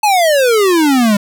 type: exponential sweep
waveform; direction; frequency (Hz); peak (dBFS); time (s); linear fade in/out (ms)
square; down; 873 to 198.2; -9; 0.03-1.17; 5
effects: none